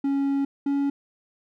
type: tone pair in turn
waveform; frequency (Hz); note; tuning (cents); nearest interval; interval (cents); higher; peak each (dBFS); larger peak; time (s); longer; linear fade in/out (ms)
triangle; 277.2 / 280.6; C#4 / C#4; 0 / +21; unison; 21; second; -19; neither; 0.04-0.45 / 0.66-0.9; first; 5
effects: none